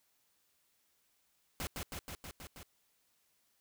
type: noise with echo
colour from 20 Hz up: pink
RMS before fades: -39 dBFS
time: 1.6-1.67 s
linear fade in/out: 0 ms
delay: 160 ms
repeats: 6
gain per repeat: -2 dB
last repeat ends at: 2.63 s
effects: white hiss -75 dBFS RMS until 3.6 s